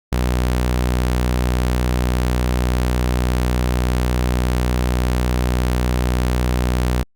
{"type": "tone", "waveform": "sawtooth", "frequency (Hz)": 61.74, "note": "B1", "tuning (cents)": 0, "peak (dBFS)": -12, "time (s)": [0.12, 7.03], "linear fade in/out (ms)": 5, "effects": ["Opus 48 kbps"]}